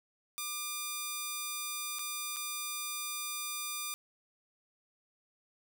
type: tone with dropouts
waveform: 5% pulse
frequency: 1200 Hz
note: D6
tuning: 37 cents sharp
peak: -24 dBFS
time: 0.38-3.94 s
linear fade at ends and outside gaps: 0 ms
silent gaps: 1.986-1.992 / 2.362-2.367 s
effects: none